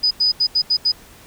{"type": "tone bursts at uneven times", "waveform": "sine", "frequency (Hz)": 4978, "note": "D#8", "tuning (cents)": 0, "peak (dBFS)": -13, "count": 6, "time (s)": [[0.03, 0.11], [0.2, 0.32], [0.4, 0.47], [0.55, 0.62], [0.7, 0.77], [0.85, 0.92]], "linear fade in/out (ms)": 10, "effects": ["pink hiss -45 dBFS RMS until 1.26 s"]}